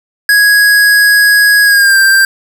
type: tone with pitch glide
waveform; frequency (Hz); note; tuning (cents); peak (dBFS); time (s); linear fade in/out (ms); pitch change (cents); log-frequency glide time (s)
square; 1661.2 to 1578.9; G#6 to G6; 0 to +12; -5; 0.29-2.25; 2; -88; 1.64-1.97
effects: none